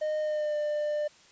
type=tone with pitch glide; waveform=triangle; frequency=614 to 597.2 Hz; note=D#5 to D5; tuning=-23 to +29 cents; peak=-25 dBFS; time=0.01-1.08 s; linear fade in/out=10 ms; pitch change=-48 cents; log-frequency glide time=0.2-0.56 s; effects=white hiss -57 dBFS RMS until 1.31 s + resampled to 16000 Hz